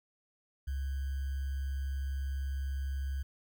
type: tone with sample-and-hold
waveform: sine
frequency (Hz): 68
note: C#2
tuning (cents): -33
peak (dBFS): -32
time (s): 0.67-3.23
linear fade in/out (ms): 10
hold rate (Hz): 1575
effects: none